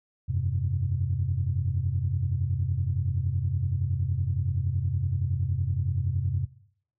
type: chord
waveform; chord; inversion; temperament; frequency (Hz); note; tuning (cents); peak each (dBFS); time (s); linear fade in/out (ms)
sine; F suspended second; none; equal; 87.31 / 98 / 130.81; F2 / G2 / C3; 0 / 0 / 0; -28; 0.28-6.46; 20
effects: noise-tail reverb RT60 0.6 s tail -18 dB re dry + tanh soft clip ceiling -15 dBFS